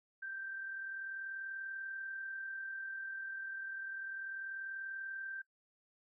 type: tone with amplitude modulation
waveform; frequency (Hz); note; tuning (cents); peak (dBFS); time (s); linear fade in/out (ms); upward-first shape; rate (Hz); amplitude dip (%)
sine; 1568; G6; 0; -39; 0.22-5.42; 10; sine; 40.3; 35
effects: noise-tail reverb RT60 0.1 s tail -18 dB re dry